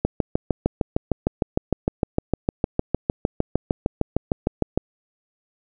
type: click train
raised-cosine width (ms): 2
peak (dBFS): -5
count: 32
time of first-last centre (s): 0.05-4.776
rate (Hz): 6.56
effects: none